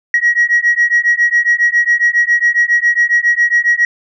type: beating tone pair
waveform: sine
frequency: 1900 / 1907.3 Hz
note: A#6 / A#6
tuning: +33 / +39 cents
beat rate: 7.3 Hz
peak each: -11 dBFS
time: 0.14-3.85 s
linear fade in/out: 2 ms
effects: tanh soft clip ceiling -4 dBFS